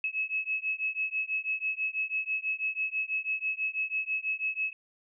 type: beating tone pair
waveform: sine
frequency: 2577 / 2583.1 Hz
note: E7 / E7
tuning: -40 / -36 cents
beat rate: 6.1 Hz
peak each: -32 / -32 dBFS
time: 0.04-4.73 s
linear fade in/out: 2 ms
effects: none